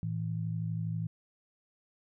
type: tone pair together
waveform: sine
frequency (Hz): 110.9 / 163.3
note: A2 / E3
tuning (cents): +14 / -16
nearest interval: perfect fifth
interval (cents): 670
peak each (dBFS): -34 / -34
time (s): 0.03-1.07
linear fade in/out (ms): 0
effects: none